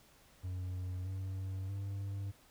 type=tone with pitch steps; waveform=triangle; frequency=91.5 / 95.11 / 98.86 Hz; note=F#2 / F#2 / G2; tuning=-19 / +48 / +15 cents; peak=-35 dBFS; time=0.43-2.32 s; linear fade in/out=20 ms; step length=630 ms; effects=pink hiss -64 dBFS RMS until 2.5 s